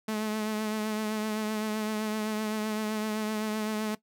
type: tone with vibrato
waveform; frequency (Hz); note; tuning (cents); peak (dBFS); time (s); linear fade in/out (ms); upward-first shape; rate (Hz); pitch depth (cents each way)
sawtooth; 215.2; A3; -38; -25; 0.08-3.95; 5; triangle; 7.8; 34
effects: noise-tail reverb RT60 0.1 s tail -17 dB re dry